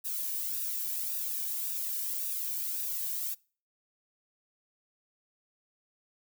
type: noise with flanger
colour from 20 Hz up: violet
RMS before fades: -34 dBFS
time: 0.04-3.35 s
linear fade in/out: 20 ms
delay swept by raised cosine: 0.93 to 1.53 ms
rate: 1.8 Hz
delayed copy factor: -0.6
effects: noise-tail reverb RT60 0.4 s tail -24 dB re dry